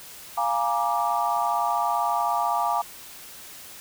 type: chord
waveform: sine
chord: Bb dominant seventh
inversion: second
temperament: equal with one note detuned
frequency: 698.5 / 830.6 / 946.4 / 1174.7 Hz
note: F5 / Ab5 / Bb5 / D6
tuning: 0 / 0 / +26 / 0 cents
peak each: -27 dBFS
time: 0.37-2.82 s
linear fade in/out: 10 ms
effects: white hiss -43 dBFS RMS until 3.8 s